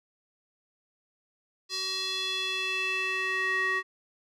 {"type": "tone with band-pass filter sweep", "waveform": "square", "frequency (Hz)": 377.5, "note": "F#4", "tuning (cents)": 35, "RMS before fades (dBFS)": -30, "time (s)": [1.69, 3.83], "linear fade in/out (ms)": 50, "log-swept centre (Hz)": [4600, 1700], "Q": 3.7, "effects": []}